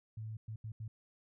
sine tone bursts at uneven times, 109.7 Hz, A2, 5 cents flat, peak -40 dBFS, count 4, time 0.17-0.37 / 0.48-0.56 / 0.64-0.72 / 0.8-0.88 s, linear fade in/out 5 ms, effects none

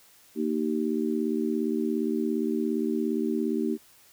harmonic tone, 77.3 Hz, D#2, 11 cents flat, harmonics 3 / 4 / 5, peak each -28 / -29 / -30 dBFS, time 0.35-3.78 s, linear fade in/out 50 ms, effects white hiss -57 dBFS RMS until 4.12 s

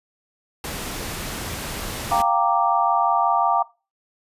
pink noise, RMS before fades -30 dBFS, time 0.64-2.22 s, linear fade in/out 2 ms
sine chord, G minor seventh, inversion third, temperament equal with one note detuned, 698.5 / 784 / 929.6 / 1174.7 Hz, F5 / G5 / Bb5 / D6, 0 / 0 / -5 / 0 cents, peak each -22 dBFS, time 2.11-3.63 s, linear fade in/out 10 ms
effects noise-tail reverb RT60 0.3 s tail -21 dB re dry + resampled to 32000 Hz

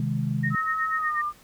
sine chord, Ab major, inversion first, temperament equal with one note detuned, 130.81 / 156.1 / 207.7 Hz, C3 / Eb3 / Ab3, 0 / +6 / 0 cents, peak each -27 / -28 / -29 dBFS, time 0-0.55 s, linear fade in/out 2 ms
sine tone with tremolo, 1850 Hz, A#6, 14 cents flat, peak -24 dBFS, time 0.43-1.22 s, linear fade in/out 10 ms, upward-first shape sine, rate 8.2 Hz, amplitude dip 95%
sine tone with pitch glide, 1284 to 1198 Hz, E6 to D6, -46 to +34 cents, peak -25 dBFS, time 0.5-1.33 s, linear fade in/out 50 ms, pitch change -120 cents, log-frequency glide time 0.95-1.17 s
effects pink hiss -54 dBFS RMS until 1.43 s

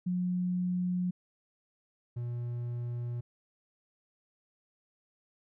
sine / triangle tone pair in turn, 180.1 / 120.2 Hz, F#3 / B2, -46 / -46 cents, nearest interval perfect fifth, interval 700 cents, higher first, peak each -28 / -31 dBFS, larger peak first, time 0.06-1.11 / 2.16-3.21 s, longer neither, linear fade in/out 10 ms, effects none

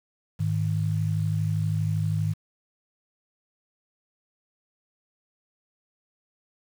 sine tone pair together, 103.9 / 156.44 Hz, G#2 / D#3, +1 / +10 cents, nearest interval perfect fifth, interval 709 cents, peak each -25 / -26 dBFS, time 0.39-2.34 s, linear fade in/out 20 ms, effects 8-bit

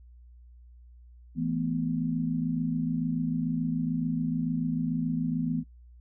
sine chord, E suspended fourth, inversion none, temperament equal, 164.81 / 220 / 246.9 Hz, E3 / A3 / B3, 0 / 0 / 0 cents, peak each -30 / -34 / -29 dBFS, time 1.35-5.64 s, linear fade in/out 50 ms, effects noise-tail reverb RT60 0.1 s tail -18 dB re dry + added 60 Hz sine -49 dBFS peak until 6 s

